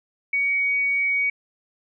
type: tone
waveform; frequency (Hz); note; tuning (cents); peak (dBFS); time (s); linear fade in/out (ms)
sine; 2249; C#7; +24; -19; 0.33-1.3; 5
effects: none